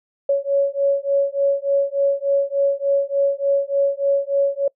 sine beating tone pair, 556 / 559.4 Hz, C#5 / C#5, +5 / +16 cents, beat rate 3.4 Hz, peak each -19 dBFS, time 0.29-4.68 s, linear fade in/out 5 ms, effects noise-tail reverb RT60 0.1 s tail -24 dB re dry

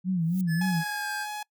sine tone with vibrato, 174.61 Hz, F3, in tune, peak -23 dBFS, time 0.04-0.84 s, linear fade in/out 50 ms, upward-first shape sine, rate 3.6 Hz, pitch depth 130 cents each way
violet noise with exponential growth, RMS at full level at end -40 dBFS, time 0.18-0.41 s, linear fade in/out 1 ms, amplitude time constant 50 ms
square tone with pitch glide, 1723 to 1589.2 Hz, A6 to G6, -37 to +23 cents, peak -33 dBFS, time 0.47-1.27 s, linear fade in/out 50 ms, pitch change -140 cents, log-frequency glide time 0.61-1.1 s
sawtooth tone, 841 Hz, G#5, 22 cents sharp, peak -29 dBFS, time 0.61-1.43 s, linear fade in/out 5 ms
effects noise-tail reverb RT60 0.1 s tail -24 dB re dry

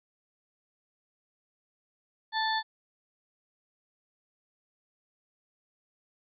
harmonic tone, 881 Hz, A5, 2 cents sharp, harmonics 1 / 2 / 4 / 5, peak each -29 / -32 / -35 / -36 dBFS, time 2.32-2.63 s, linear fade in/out 50 ms, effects none

